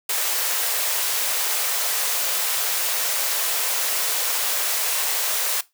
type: high-pass noise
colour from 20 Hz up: white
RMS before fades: -23 dBFS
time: 0.09-5.61 s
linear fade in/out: 5 ms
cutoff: 430 Hz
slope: 48 dB/octave
effects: noise-tail reverb RT60 0.2 s tail -18 dB re dry